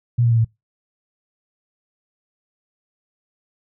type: tone with pitch steps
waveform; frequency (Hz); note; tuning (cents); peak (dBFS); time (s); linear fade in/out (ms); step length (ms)
sine; 120 / 117.6 / 115.24 / 112.94; B2 / A#2 / A#2 / A2; -49 / +16 / -19 / +46; -13; 0.18-0.448; 10; 67
effects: noise-tail reverb RT60 0.2 s tail -24 dB re dry